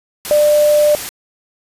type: tone in noise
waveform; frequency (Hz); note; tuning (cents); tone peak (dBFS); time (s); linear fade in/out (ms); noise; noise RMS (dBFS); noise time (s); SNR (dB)
sine; 596; D5; +25; -8; 0.31-0.95; 0; white; -25; 0.25-1.09; +14
effects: resampled to 32000 Hz